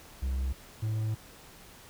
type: tone pair in turn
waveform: triangle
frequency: 65.41 / 109.31 Hz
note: C2 / A2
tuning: 0 / -11 cents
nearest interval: major sixth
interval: 889 cents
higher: second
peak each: -26 dBFS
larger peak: neither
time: 0.22-0.53 / 0.82-1.15 s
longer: second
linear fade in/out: 10 ms
effects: pink hiss -52 dBFS RMS until 1.89 s